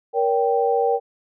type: chord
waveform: sine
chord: G diminished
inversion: first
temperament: just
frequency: 470.4 / 564.5 / 784 Hz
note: Bb4 / Db5 / G5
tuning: +16 / +31 / 0 cents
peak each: -19 / -25 / -21 dBFS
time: 0.13-1 s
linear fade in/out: 50 ms
effects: none